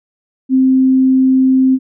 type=tone; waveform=sine; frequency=261.6 Hz; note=C4; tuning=in tune; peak=-7 dBFS; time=0.49-1.79 s; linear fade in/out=50 ms; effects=none